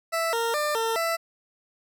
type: tone with pitch steps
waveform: 20% pulse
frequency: 660 / 461.8 / 597 / 452.6 / 665 Hz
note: E5 / A#4 / D5 / A4 / E5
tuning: +2 / -16 / +28 / +49 / +15 cents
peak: -19 dBFS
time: 0.12-1.17 s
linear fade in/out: 20 ms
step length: 210 ms
effects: none